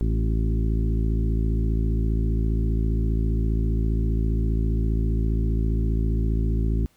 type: harmonic tone with a mistuned harmonic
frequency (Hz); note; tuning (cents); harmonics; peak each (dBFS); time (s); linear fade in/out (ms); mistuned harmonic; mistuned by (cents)
55; A1; 0; 1 / 2 / 3 / 4 / 5 / 6 / 7; -21 / -27 / -31 / -33 / -35 / -37 / -38; 0.01-6.86; 0; 5; -18
effects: pink hiss -62 dBFS RMS until 6.96 s